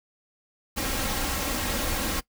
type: noise with comb filter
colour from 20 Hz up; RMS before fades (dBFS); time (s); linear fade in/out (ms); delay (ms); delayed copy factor
pink; -28; 0.76-2.21; 20; 3.7; +0.55
effects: noise-tail reverb RT60 0.1 s tail -21 dB re dry